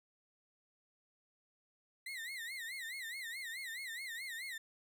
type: tone with vibrato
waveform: 35% pulse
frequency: 1975.5 Hz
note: B6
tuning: in tune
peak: -40 dBFS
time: 2.06-4.58 s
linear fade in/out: 5 ms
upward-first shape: sine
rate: 4.7 Hz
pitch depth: 170 cents each way
effects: none